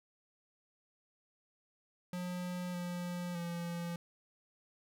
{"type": "tone with pitch steps", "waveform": "square", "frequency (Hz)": [179.2, 176.6, 171.4], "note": ["F3", "F3", "F3"], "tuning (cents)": [45, 20, -32], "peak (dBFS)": -38, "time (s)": [2.13, 3.96], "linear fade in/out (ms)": 2, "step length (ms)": 610, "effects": []}